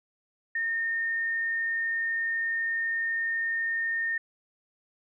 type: tone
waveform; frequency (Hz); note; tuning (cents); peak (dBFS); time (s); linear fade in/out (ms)
sine; 1828; A#6; -34; -26; 0.55-4.18; 5
effects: none